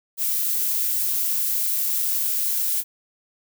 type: noise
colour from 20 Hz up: violet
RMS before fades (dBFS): -23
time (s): 0.17-2.84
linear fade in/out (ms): 50
effects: none